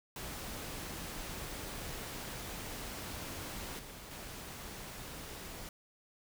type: noise with level steps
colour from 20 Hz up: pink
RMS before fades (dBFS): -43 / -49 / -46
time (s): 0.16-5.69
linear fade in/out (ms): 2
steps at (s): 3.79 / 4.11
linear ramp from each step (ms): 2
effects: none